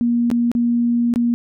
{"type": "tone with dropouts", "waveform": "sine", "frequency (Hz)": 237.5, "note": "A#3", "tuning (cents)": 33, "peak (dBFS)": -14, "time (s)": [0.01, 1.34], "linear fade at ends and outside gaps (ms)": 0, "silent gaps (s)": [[0.302, 0.314], [0.516, 0.551], [1.139, 1.159]], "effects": []}